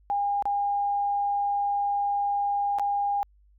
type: tone with dropouts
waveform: sine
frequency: 810 Hz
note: G#5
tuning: 43 cents flat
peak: -23 dBFS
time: 0.1-3.23 s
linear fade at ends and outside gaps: 0 ms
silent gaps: 0.424-0.455 / 2.786-2.796 s
effects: added 50 Hz sine -56 dBFS peak until 3.58 s